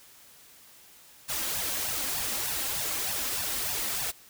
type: noise with flanger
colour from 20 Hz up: white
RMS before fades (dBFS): -31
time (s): 1.28-4.12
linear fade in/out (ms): 20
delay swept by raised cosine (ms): 1.1 to 3.8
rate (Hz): 3.3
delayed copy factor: +0.7
effects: white hiss -54 dBFS RMS until 4.29 s